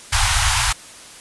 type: band-stop noise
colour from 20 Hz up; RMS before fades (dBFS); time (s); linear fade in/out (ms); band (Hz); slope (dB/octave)
pink; -17; 0.12-0.73; 10; 110 to 770; 48
effects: white hiss -40 dBFS RMS until 1.2 s + resampled to 24000 Hz